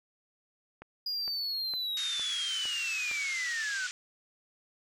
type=click train; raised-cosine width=0.5 ms; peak=-30 dBFS; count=6; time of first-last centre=0.82-3.114 s; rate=2.18 Hz
type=linear sweep; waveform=triangle; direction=down; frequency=4895 to 1456 Hz; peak=-30 dBFS; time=1.06-3.87 s; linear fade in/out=5 ms
type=band-pass noise; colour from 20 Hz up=white; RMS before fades=-40 dBFS; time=1.97-3.91 s; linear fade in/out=0 ms; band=1300 to 7400 Hz; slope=48 dB/octave
effects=none